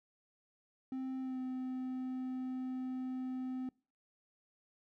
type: tone with pitch glide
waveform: triangle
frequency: 261.6 to 257 Hz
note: C4 to C4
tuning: 0 to -31 cents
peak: -35 dBFS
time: 0.92-3.69 s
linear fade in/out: 2 ms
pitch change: -31 cents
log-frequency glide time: 1.21-1.39 s
effects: noise-tail reverb RT60 0.4 s tail -25 dB re dry